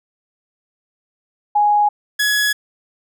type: tone pair in turn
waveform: sine / sawtooth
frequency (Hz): 830.6 / 1684.9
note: G#5 / G#6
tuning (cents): 0 / +25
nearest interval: octave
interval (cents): 1225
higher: second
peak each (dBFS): -11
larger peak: neither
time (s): 1.55-1.89 / 2.19-2.53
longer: neither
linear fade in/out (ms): 10
effects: none